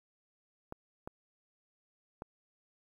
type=clicks; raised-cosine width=1 ms; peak=-27 dBFS; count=3; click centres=0.724 / 1.075 / 2.221 s; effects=10-bit